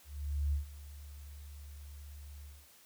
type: tone with ADSR envelope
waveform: sine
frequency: 72.1 Hz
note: D2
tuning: 31 cents flat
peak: -28 dBFS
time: 0.04-2.68 s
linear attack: 490 ms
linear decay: 120 ms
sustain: -18 dB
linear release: 230 ms
effects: white hiss -61 dBFS RMS until 2.85 s